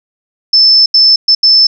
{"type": "tone bursts at uneven times", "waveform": "sine", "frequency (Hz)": 5274, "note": "E8", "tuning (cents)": 0, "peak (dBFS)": -3, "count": 4, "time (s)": [[0.53, 0.86], [0.94, 1.16], [1.28, 1.35], [1.43, 1.67]], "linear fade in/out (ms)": 5, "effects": []}